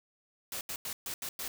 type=noise bursts at uneven times; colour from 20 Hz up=white; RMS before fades=-38 dBFS; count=6; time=0.52-0.61 / 0.69-0.76 / 0.85-0.93 / 1.06-1.14 / 1.22-1.29 / 1.39-1.48 s; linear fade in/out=2 ms; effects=none